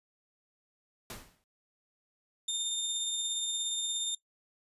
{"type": "noise with exponential decay", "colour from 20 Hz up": "pink", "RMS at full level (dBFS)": -39, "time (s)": [1.1, 1.44], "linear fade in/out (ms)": 1, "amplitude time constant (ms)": 72}
{"type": "tone with tremolo", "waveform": "25% pulse", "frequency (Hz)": 3628, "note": "A#7", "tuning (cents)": -48, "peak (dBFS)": -26, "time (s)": [2.48, 4.15], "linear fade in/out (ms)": 5, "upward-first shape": "triangle", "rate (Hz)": 17, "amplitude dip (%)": 30}
{"effects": ["noise-tail reverb RT60 0.1 s tail -19 dB re dry", "resampled to 32000 Hz"]}